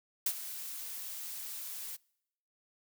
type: noise with ADSR envelope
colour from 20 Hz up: blue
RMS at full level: -29 dBFS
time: 0.26-1.97 s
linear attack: 4 ms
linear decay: 61 ms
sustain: -13 dB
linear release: 20 ms
effects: noise-tail reverb RT60 0.8 s tail -26 dB re dry